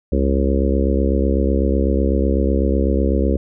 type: harmonic tone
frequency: 68 Hz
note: C#2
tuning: 33 cents flat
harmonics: 1 / 3 / 4 / 5 / 6 / 7 / 8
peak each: -17 / -22 / -23 / -24 / -25 / -25 / -26 dBFS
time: 0.12-3.37 s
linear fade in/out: 5 ms
effects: none